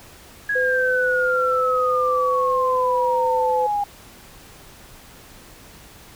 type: exponential sweep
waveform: sine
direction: down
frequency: 1672 to 809 Hz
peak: -19 dBFS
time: 0.49-3.84 s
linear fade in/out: 5 ms
type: tone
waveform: sine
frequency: 507 Hz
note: B4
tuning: 45 cents sharp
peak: -20 dBFS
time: 0.55-3.67 s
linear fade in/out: 10 ms
effects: pink hiss -45 dBFS RMS until 6.15 s